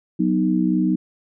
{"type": "chord", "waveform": "sine", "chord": "B major", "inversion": "second", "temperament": "equal", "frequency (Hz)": [185, 246.9, 311.1], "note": ["F#3", "B3", "D#4"], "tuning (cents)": [0, 0, 0], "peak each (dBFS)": [-20, -22, -20], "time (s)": [0.19, 0.96], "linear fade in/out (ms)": 10, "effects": []}